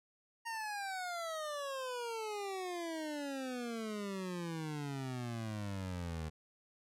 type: exponential sweep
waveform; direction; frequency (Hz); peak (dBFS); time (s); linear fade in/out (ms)
25% pulse; down; 932.3 to 77.4; -35; 0.45-6.3; 20
effects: low-pass 11000 Hz 12 dB/octave